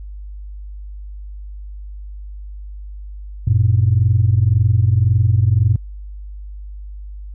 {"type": "tone pair together", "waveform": "sine", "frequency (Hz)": [94.67, 116.54], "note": ["F#2", "A#2"], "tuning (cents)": [40, 0], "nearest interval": "major third", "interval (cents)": 360, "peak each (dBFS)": -13, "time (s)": [3.47, 5.76], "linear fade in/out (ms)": 5, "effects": ["tanh soft clip ceiling -4 dBFS", "added 50 Hz sine -29 dBFS peak until 7.34 s"]}